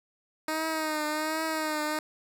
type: tone with vibrato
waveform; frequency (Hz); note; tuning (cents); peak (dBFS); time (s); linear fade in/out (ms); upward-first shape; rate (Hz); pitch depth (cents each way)
10% pulse; 311.1; D#4; 0; -20; 0.48-1.99; 2; triangle; 1.3; 56
effects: none